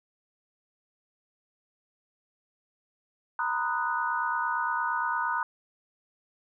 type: chord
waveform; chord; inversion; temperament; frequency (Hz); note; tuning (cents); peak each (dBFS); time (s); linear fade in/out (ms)
sine; B major seventh; third; equal with one note detuned; 932.3 / 1001 / 1244.5 / 1480; A#5 / B5 / D#6 / F#6; 0 / +23 / 0 / 0; -31 / -33 / -32 / -31; 3.39-5.43; 2
effects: none